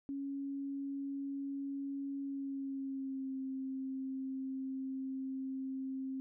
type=tone with pitch glide; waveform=sine; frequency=277.2 to 265.3 Hz; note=C#4 to C4; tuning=0 to +24 cents; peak=-37 dBFS; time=0.09-6.2 s; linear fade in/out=0 ms; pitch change=-76 cents; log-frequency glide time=2.21-3.37 s; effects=none